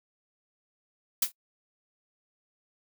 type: noise with exponential decay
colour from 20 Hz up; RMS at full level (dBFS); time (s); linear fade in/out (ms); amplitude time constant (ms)
blue; -19; 1.22-1.32; 5; 21
effects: noise-tail reverb RT60 0.1 s tail -23 dB re dry